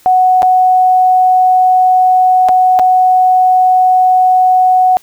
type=tone with dropouts; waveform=sine; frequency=740 Hz; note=F#5; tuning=in tune; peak=-5 dBFS; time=0.06-4.97 s; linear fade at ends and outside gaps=0 ms; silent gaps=0.421-0.429 / 2.486-2.491 / 2.79-2.795 s; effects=white hiss -46 dBFS RMS until 5.02 s